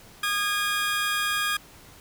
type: tone pair together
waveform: 25% pulse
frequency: 1223.3 / 1640 Hz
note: D#6 / G#6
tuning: -30 / -22 cents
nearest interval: perfect fourth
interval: 508 cents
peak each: -24 / -22 dBFS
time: 0.23-1.57 s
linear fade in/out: 5 ms
effects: pink hiss -50 dBFS RMS until 2 s